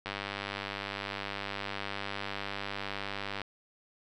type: click train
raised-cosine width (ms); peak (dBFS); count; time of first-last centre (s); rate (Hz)
0.3; -19; 336; 0.06-3.417; 99.8
effects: none